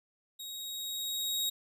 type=tone with level ramp; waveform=sawtooth; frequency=3783 Hz; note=A#7; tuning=25 cents sharp; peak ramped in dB=-38 to -26 dBFS; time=0.39-1.5 s; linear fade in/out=10 ms; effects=none